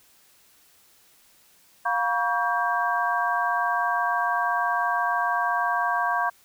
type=tone cluster; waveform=sine; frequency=706 / 960 / 1127 / 1586 Hz; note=F5 / B5 / C#6 / G6; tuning=+19 / -49 / +28 / +20 cents; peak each=-27 dBFS; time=1.85-6.3 s; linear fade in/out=10 ms; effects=white hiss -58 dBFS RMS until 6.44 s